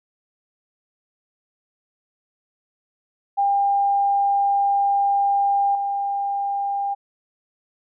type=tone with level steps; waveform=sine; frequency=800 Hz; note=G5; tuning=35 cents sharp; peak=-16 / -21 dBFS; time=3.37-6.95 s; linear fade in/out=20 ms; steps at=5.75 s; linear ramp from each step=2 ms; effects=none